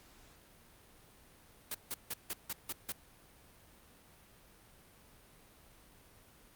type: noise bursts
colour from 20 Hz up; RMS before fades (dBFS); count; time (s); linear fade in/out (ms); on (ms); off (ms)
white; -38; 7; 1.71-2.922; 5; 36; 160
effects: pink hiss -61 dBFS RMS until 6.55 s + Opus 48 kbps